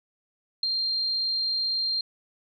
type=tone with ADSR envelope; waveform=sine; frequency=4186 Hz; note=C8; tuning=in tune; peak=-19 dBFS; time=0.63-2.01 s; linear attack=4 ms; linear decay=7 ms; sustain=-5 dB; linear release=4 ms; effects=none